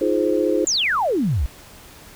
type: chord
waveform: sine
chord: F minor seventh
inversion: third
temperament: just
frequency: 314.3 / 349.2 / 419.1 / 523.8 Hz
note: Eb4 / F4 / Ab4 / C5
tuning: +18 / 0 / +16 / +2 cents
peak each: -22 dBFS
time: 0.01-0.65 s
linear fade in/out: 5 ms
type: exponential sweep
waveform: sine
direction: down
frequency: 7459 to 56 Hz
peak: -17 dBFS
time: 0.67-1.46 s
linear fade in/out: 0 ms
effects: pink hiss -44 dBFS RMS until 2.15 s